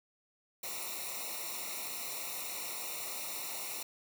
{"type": "noise with comb filter", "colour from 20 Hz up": "white", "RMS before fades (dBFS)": -40, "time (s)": [0.63, 3.83], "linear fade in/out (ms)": 5, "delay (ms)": 0.62, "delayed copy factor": -0.95, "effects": []}